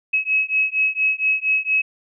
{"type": "beating tone pair", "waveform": "sine", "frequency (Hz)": [2563, 2567.3], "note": ["E7", "E7"], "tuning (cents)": [-49, -46], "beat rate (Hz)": 4.3, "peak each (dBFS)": -20, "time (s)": [0.13, 1.82], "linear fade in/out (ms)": 10, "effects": []}